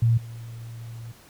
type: tone with level steps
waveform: sine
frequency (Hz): 115.6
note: A#2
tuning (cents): -14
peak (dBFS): -16 / -35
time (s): 0.02-1.12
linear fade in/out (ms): 5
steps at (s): 0.17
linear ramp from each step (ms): 10
effects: pink hiss -52 dBFS RMS until 1.29 s